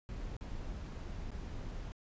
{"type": "noise with dropouts", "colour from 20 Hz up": "brown", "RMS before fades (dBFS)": -42, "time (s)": [0.09, 1.92], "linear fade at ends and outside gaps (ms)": 0, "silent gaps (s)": [[0.366, 0.41], [1.306, 1.316]], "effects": ["resampled to 16000 Hz"]}